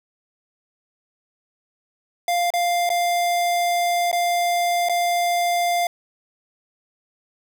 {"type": "tone with dropouts", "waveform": "square", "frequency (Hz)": 698.5, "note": "F5", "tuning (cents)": 0, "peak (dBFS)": -19, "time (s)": [2.28, 5.87], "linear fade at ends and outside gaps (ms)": 2, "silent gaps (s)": [[2.504, 2.537], [2.892, 2.901], [4.115, 4.128], [4.887, 4.895]], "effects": []}